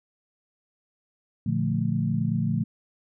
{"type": "chord", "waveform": "sine", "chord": "Bb major seventh", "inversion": "none", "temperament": "equal", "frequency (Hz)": [116.54, 146.83, 174.61, 220], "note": ["Bb2", "D3", "F3", "A3"], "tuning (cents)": [0, 0, 0, 0], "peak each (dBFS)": -28, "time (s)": [1.46, 2.64], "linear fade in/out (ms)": 5, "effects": []}